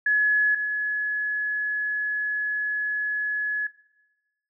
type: tone pair in turn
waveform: sine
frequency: 1697 / 1697 Hz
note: G#6 / G#6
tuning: +37 / +37 cents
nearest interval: unison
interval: 0 cents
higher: neither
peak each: -18 / -24 dBFS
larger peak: first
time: 0.06-0.55 / 0.55-3.67 s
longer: second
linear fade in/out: 5 ms
effects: noise-tail reverb RT60 1.0 s tail -18 dB re dry

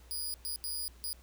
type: tone bursts at uneven times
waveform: 10% pulse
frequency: 4913 Hz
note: D#8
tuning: 23 cents flat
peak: -28 dBFS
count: 4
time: 0.11-0.34 / 0.45-0.56 / 0.64-0.88 / 1.04-1.13 s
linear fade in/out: 0 ms
effects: added 60 Hz sine -54 dBFS peak until 1.22 s + pink hiss -62 dBFS RMS until 1.22 s

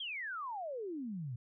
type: exponential sweep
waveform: sine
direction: down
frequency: 3322 to 113.7 Hz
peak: -38 dBFS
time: 0-1.36 s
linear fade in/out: 5 ms
effects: none

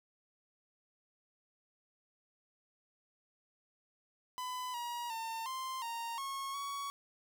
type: tone with pitch steps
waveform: 45% pulse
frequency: 1004 / 955 / 904 / 1046 / 927 / 1092 / 1121 Hz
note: B5 / A#5 / A5 / C6 / A#5 / C#6 / C#6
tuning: +28 / +42 / +47 / -1 / -10 / -26 / +19 cents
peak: -38 dBFS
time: 4.38-6.9 s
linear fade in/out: 0 ms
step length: 360 ms
effects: none

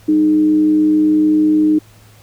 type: tone with frequency modulation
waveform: sine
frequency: 307.8 Hz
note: D#4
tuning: 19 cents flat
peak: -9 dBFS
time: 0.08-1.79 s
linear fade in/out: 10 ms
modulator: 114 Hz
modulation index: 0.24
effects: added 107 Hz sine -44 dBFS peak until 2.22 s + pink hiss -48 dBFS RMS until 2.22 s

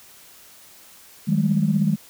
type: tone cluster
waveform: sine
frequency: 157.3 / 193.6 / 209.9 Hz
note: D#3 / G3 / G#3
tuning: +19 / -21 / +19 cents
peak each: -21 dBFS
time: 1.27-1.96 s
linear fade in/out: 20 ms
effects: tanh soft clip ceiling -7 dBFS + white hiss -48 dBFS RMS until 2.09 s

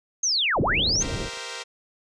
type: linear two-way sweep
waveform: sine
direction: down then up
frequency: 6540 to 77.4 to 6540 Hz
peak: -20 dBFS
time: 0.23-1.03 s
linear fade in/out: 5 ms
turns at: 0.61 s
type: low-pass noise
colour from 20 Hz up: pink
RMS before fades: -30 dBFS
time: 0.55-1.3 s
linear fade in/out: 50 ms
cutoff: 570 Hz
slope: 24 dB/octave
type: clicks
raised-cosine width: 0.5 ms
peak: -29 dBFS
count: 8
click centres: 0.863 / 0.894 / 0.956 / 1.047 / 1.138 / 1.204 / 1.335 / 1.373 s
type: chord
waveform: 5% pulse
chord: C dominant seventh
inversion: second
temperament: equal with one note detuned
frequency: 392 / 466.2 / 520.2 / 659.3 Hz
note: G4 / Bb4 / C5 / E5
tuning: 0 / 0 / -10 / 0 cents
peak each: -30 / -24 / -26 / -30 dBFS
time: 1-1.64 s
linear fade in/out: 20 ms
effects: resampled to 22050 Hz

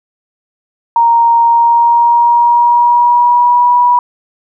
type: tone with pitch glide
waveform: sine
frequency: 932.3 to 973 Hz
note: A#5 to B5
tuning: 0 to -26 cents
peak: -5 dBFS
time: 0.96-3.99 s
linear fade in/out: 2 ms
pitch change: +74 cents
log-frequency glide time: 1.43-3.75 s
effects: none

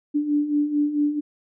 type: beating tone pair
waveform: sine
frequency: 290.5 / 295 Hz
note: D4 / D4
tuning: -19 / +8 cents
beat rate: 4.5 Hz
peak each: -26 / -20 dBFS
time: 0.14-1.21 s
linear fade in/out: 20 ms
effects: none

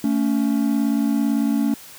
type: tone pair together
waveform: triangle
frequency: 222.8 / 280.7 Hz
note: A3 / C#4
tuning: +22 / +22 cents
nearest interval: major third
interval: 400 cents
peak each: -18 dBFS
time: 0.04-1.74 s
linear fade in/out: 2 ms
effects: white hiss -42 dBFS RMS until 1.98 s + high-pass 60 Hz 12 dB/octave

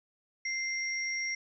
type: tone pair together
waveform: sine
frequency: 2093 / 5605 Hz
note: C7 / F8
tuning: 0 / +5 cents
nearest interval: octave + perfect fourth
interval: 1705 cents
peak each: -32 / -37 dBFS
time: 0.45-1.35 s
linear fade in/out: 5 ms
effects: none

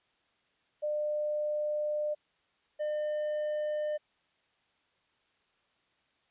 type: tone pair in turn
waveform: sine / triangle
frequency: 600 / 603.1 Hz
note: D5 / D5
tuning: +37 / +46 cents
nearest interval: unison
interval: 9 cents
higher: second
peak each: -29 / -28 dBFS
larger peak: second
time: 0.82-2.15 / 2.79-3.98 s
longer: first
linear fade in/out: 20 ms
effects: white hiss -72 dBFS RMS until 6.3 s + resampled to 8000 Hz

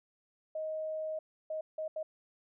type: tone bursts at uneven times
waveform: sine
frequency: 627 Hz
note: D#5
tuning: 13 cents sharp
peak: -34 dBFS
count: 4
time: 0.55-1.19 / 1.5-1.61 / 1.78-1.88 / 1.96-2.03 s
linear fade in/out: 5 ms
effects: none

